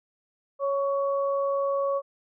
sine tone pair together, 554.5 / 1120 Hz, C#5 / C#6, 0 / +18 cents, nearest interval octave, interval 1218 cents, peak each -24 / -30 dBFS, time 0.59-2.02 s, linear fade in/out 50 ms, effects none

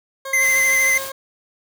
20% pulse tone with tremolo, 539 Hz, C#5, 49 cents flat, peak -22 dBFS, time 0.25-1.12 s, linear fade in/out 5 ms, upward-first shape sine, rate 7 Hz, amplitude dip 45%
square tone with vibrato, 2062 Hz, C7, 26 cents flat, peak -15 dBFS, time 0.33-0.98 s, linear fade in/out 5 ms, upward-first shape triangle, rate 13 Hz, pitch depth 27 cents each way
white noise, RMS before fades -31 dBFS, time 0.4-1.12 s, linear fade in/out 50 ms
effects none

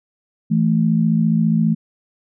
sine tone pair together, 165.42 / 220.2 Hz, E3 / A3, +6 / +2 cents, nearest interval perfect fourth, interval 496 cents, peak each -16 dBFS, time 0.5-1.75 s, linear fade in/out 20 ms, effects none

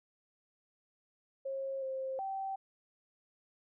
sine tone with pitch steps, 540 / 529 / 775 Hz, C#5 / C5 / G5, -45 / +19 / -20 cents, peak -35 dBFS, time 1.45-2.56 s, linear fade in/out 10 ms, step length 370 ms, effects none

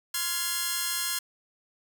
5% pulse chord, F minor, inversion second, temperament just, 1047.7 / 1396.9 / 1676.3 Hz, C6 / F6 / Ab6, +2 / 0 / +16 cents, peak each -22 / -22 / -21 dBFS, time 0.14-1.19 s, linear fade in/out 5 ms, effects none

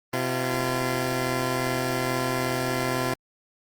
10% pulse tone pair together, 128.2 / 342.3 Hz, C3 / F4, -35 / -35 cents, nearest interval octave + perfect fourth, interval 1700 cents, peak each -18 / -20 dBFS, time 0.13-3.14 s, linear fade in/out 5 ms, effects Opus 24 kbps

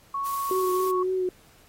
sine tone, 1108.7 Hz, C#6, in tune, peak -26 dBFS, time 0.14-1.03 s, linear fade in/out 5 ms
blue noise, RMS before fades -38 dBFS, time 0.24-0.92 s, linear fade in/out 20 ms
sine tone with vibrato, 370 Hz, F#4, in tune, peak -23 dBFS, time 0.51-1.29 s, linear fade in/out 2 ms, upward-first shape sine, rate 3.6 Hz, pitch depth 24 cents each way
effects pink hiss -57 dBFS RMS until 1.68 s + AAC 48 kbps

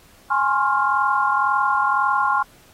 sine chord, Db major seventh, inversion second, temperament equal with one note detuned, 830.6 / 1046.5 / 1088.4 / 1396.9 Hz, Ab5 / C6 / Db6 / F6, 0 / 0 / -32 / 0 cents, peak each -22 dBFS, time 0.3-2.43 s, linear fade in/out 10 ms, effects pink hiss -52 dBFS RMS until 2.73 s + AAC 48 kbps

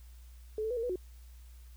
sine tone with pitch steps, 431.6 / 441.3 / 494.2 / 456.9 / 491.5 / 365.7 Hz, A4 / A4 / B4 / A#4 / B4 / F#4, -33 / +5 / +1 / -35 / -8 / -20 cents, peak -31 dBFS, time 0.58-0.958 s, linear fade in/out 2 ms, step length 63 ms, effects added 60 Hz sine -49 dBFS peak until 1.76 s + white hiss -65 dBFS RMS until 1.76 s

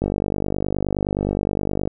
click train, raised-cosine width 2 ms, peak -8 dBFS, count 93, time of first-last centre 0.02-1.875 s, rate 49.6 Hz, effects none

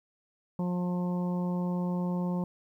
harmonic tone, 178.2 Hz, F3, 35 cents sharp, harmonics 1 / 2 / 3 / 4 / 5 / 6, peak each -28 / -40 / -40 / -49 / -42 / -48 dBFS, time 0.59-2.44 s, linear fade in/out 2 ms, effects 11-bit

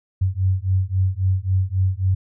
sine beating tone pair, 92.5 / 96.2 Hz, F#2 / G2, 0 / -32 cents, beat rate 3.7 Hz, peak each -20 dBFS, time 0.21-2.15 s, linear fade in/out 10 ms, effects none

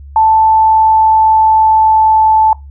sine tone with pitch glide, 880 to 874.4 Hz, A5 to A5, 0 to -11 cents, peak -5 dBFS, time 0.16-2.53 s, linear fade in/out 2 ms, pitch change -11 cents, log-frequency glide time 0.33-2.34 s, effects noise-tail reverb RT60 0.2 s tail -22 dB re dry + added 70 Hz sine -29 dBFS peak until 2.7 s

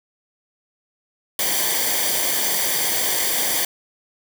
white noise with comb filter, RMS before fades -21 dBFS, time 1.39-3.65 s, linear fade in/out 2 ms, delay 0.75 ms, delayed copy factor -0.7, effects none

